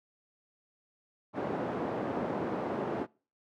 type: band-pass noise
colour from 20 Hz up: pink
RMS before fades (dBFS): -34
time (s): 1.33-3.07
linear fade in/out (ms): 50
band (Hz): 220 to 820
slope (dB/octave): 12
effects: noise-tail reverb RT60 0.4 s tail -26 dB re dry + high-pass 80 Hz 12 dB/octave